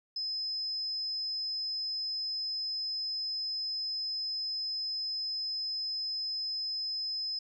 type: tone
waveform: sine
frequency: 5100 Hz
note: D#8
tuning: 42 cents sharp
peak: -32 dBFS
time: 0.16-7.39 s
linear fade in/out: 5 ms
effects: 11-bit